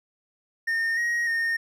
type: tone with pitch steps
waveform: triangle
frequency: 1826 / 1886 / 1836 Hz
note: A#6 / A#6 / A#6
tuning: -36 / +20 / -27 cents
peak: -21 dBFS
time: 0.67-1.57 s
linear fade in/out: 10 ms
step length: 300 ms
effects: none